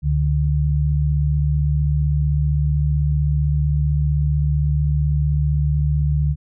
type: tone pair together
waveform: sine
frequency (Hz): 71.16 / 146.83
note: C#2 / D3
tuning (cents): +46 / 0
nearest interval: octave + minor second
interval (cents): 1254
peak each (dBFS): -18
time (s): 0.02-6.36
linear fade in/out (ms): 50
effects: none